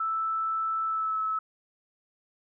sine tone with pitch glide, 1318.5 to 1298.8 Hz, E6 to E6, 0 to -26 cents, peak -26 dBFS, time 0-1.39 s, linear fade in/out 5 ms, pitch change -26 cents, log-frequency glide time 0.85-1.2 s, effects none

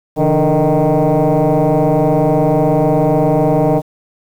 sine tone with frequency modulation, 164.81 Hz, E3, in tune, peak -8 dBFS, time 0.16-3.82 s, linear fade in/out 50 ms, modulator 153 Hz, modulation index 4.1, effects tanh soft clip ceiling -6 dBFS + 7-bit

